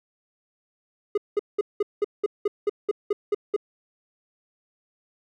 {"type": "tone bursts", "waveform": "triangle", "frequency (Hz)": 412.6, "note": "G#4", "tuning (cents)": -11, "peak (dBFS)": -17, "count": 12, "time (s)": [1.15, 3.564], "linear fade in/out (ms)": 5, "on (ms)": 27, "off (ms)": 190, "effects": []}